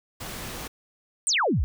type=noise; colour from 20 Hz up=pink; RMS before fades=-36 dBFS; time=0.2-0.68 s; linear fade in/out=10 ms
type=exponential sweep; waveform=sine; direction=down; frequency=9320 to 49 Hz; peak=-20 dBFS; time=1.27-1.64 s; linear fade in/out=0 ms
effects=none